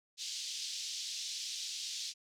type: band-pass noise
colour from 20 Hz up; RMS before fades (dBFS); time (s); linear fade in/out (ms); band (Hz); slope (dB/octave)
white; -41; 0.17-2.14; 50; 3300 to 6000; 24
effects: none